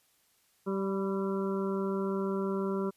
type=harmonic tone with a mistuned harmonic; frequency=194.2 Hz; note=G3; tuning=16 cents flat; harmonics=1 / 2 / 3 / 5 / 6 / 7; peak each=-32 / -32 / -42 / -42 / -46 / -44 dBFS; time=0.66-2.91 s; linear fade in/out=20 ms; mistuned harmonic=5; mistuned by=+32 cents; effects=white hiss -69 dBFS RMS until 2.96 s + resampled to 32000 Hz